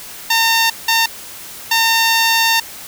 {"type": "tone bursts at uneven times", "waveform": "10% pulse", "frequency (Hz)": 910, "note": "A#5", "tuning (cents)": -42, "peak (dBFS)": -3, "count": 3, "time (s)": [[0.3, 0.7], [0.88, 1.06], [1.71, 2.6]], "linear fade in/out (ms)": 5, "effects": ["white hiss -33 dBFS RMS until 2.87 s"]}